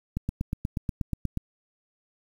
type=click train; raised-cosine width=5 ms; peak=-15 dBFS; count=11; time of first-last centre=0.17-1.373 s; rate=8.31 Hz; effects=8-bit